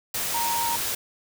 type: tone in noise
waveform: sine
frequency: 932.3 Hz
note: A#5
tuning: in tune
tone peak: -25 dBFS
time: 0.34-0.76 s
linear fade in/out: 5 ms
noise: white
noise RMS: -28 dBFS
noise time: 0.14-0.95 s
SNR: 0 dB
effects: none